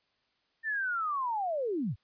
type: linear sweep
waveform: sine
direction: down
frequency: 1814 to 79.4 Hz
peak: -29 dBFS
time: 0.63-1.96 s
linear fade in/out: 50 ms
effects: white hiss -74 dBFS RMS until 2.03 s + resampled to 11025 Hz